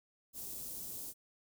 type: band-stop noise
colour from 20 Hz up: white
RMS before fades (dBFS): -44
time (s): 0.33-1.14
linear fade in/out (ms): 50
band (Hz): 450 to 7200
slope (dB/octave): 12
effects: none